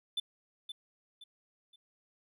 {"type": "tone with echo", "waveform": "triangle", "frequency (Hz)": 3520, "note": "A7", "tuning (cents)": 0, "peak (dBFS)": -29, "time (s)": [0.17, 0.2], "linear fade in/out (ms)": 5, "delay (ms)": 520, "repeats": 3, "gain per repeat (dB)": -9, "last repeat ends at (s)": 1.76, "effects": []}